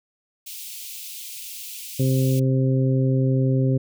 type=high-pass noise; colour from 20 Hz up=white; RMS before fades=-36 dBFS; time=0.46-2.4 s; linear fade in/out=10 ms; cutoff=2400 Hz; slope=48 dB/octave
type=harmonic tone; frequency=131.7 Hz; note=C3; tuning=12 cents sharp; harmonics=1 / 2 / 3 / 4; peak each=-18 / -24 / -28 / -30 dBFS; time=1.99-3.78 s; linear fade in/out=10 ms
effects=none